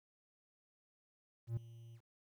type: tone with ADSR envelope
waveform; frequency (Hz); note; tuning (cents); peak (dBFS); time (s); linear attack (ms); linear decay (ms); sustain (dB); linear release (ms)
triangle; 116; A#2; -8; -31; 1.47-2.01; 100; 3; -19; 64
effects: 12-bit